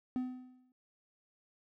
triangle tone with exponential decay, 253.3 Hz, B3, 44 cents sharp, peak -28 dBFS, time 0.16-0.72 s, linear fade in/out 1 ms, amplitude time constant 120 ms, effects none

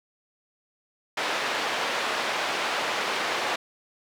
pink band-pass noise, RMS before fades -28 dBFS, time 1.17-3.56 s, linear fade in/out 5 ms, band 570 to 3700 Hz, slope 12 dB/octave, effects none

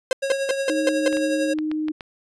45% pulse tone bursts, 521 Hz, C5, 7 cents flat, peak -17 dBFS, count 6, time 0.11-1.08 s, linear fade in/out 2 ms, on 20 ms, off 170 ms
square tone with tremolo, 546 Hz, C#5, 26 cents flat, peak -21 dBFS, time 0.22-1.54 s, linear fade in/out 10 ms, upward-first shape triangle, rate 11 Hz, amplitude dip 50%
sine tone with pitch glide, 311.1 to 308.6 Hz, D#4 to D#4, 0 to -14 cents, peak -22 dBFS, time 0.69-1.92 s, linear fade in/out 10 ms, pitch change -14 cents, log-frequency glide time 0.85-0.98 s
clicks, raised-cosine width 0.3 ms, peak -18 dBFS, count 6, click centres 1.128 / 1.17 / 1.587 / 1.715 / 1.884 / 2.008 s
effects resampled to 24000 Hz

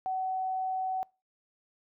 sine tone, 753 Hz, F#5, 30 cents sharp, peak -29 dBFS, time 0.06-1.03 s, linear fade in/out 0 ms, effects noise-tail reverb RT60 0.3 s tail -26 dB re dry

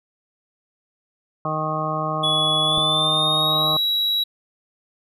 harmonic tone, 155.56 Hz, D#3, in tune, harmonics 1 / 2 / 3 / 4 / 5 / 7 / 8, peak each -28 / -33 / -35 / -28 / -30 / -26 / -30 dBFS, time 1.45-3.77 s, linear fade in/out 2 ms
triangle tone with pitch glide, 3400 to 3883 Hz, G#7 to B7, +40 to -30 cents, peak -17 dBFS, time 2.23-4.24 s, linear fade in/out 10 ms, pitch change +230 cents, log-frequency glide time 2.63-3.69 s
clicks, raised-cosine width 2 ms, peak -19 dBFS, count 2, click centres 2.776 / 2.785 s
effects none

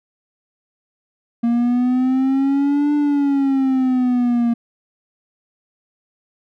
triangle exponential two-way sweep, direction up then down, 233.1 to 295 to 233.1 Hz, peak -12 dBFS, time 1.43-4.54 s, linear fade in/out 10 ms, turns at 2.94 s, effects none

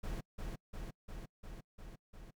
brown noise with echo, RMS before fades -40 dBFS, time 0.03-0.21 s, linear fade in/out 10 ms, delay 350 ms, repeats 6, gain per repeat -2 dB, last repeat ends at 2.31 s, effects noise-tail reverb RT60 0.1 s tail -26 dB re dry

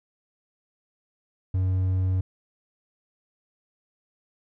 triangle tone, 93.2 Hz, F#2, 13 cents sharp, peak -19 dBFS, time 1.54-2.21 s, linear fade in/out 5 ms, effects none

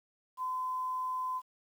sine tone with quantisation, 1021 Hz, C6, 43 cents flat, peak -32 dBFS, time 0.37-1.42 s, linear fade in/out 50 ms, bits 10, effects none

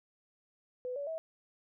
sine tone with pitch steps, 501 / 568.9 / 646 Hz, B4 / C#5 / E5, +25 / +45 / -35 cents, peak -35 dBFS, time 0.85-1.18 s, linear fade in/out 0 ms, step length 110 ms, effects none

